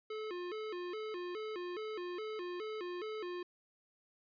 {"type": "tone with vibrato", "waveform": "square", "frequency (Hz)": 392, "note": "G4", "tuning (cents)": 0, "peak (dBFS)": -40, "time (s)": [0.1, 3.43], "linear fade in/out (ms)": 5, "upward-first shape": "square", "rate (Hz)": 2.4, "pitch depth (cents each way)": 170, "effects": ["resampled to 11025 Hz"]}